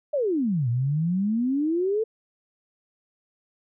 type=exponential two-way sweep; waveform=sine; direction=down then up; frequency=622 to 115.3 to 453.8 Hz; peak=-21 dBFS; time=0.13-2.04 s; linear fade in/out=10 ms; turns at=0.69 s; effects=none